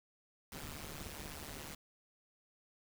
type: noise with amplitude modulation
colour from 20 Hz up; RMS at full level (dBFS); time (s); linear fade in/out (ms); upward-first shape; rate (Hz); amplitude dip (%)
pink; -43; 0.52-1.75; 2; sine; 148; 90
effects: none